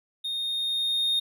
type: tone with level ramp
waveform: triangle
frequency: 3689 Hz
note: A#7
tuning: 19 cents flat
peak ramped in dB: -27 to -20 dBFS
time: 0.24-1.2 s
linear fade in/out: 10 ms
effects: none